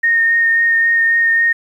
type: tone with vibrato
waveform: sine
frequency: 1842 Hz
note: A#6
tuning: 21 cents flat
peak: -10 dBFS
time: 0.03-1.53 s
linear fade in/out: 10 ms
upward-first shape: sine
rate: 3.7 Hz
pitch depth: 12 cents each way
effects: 8-bit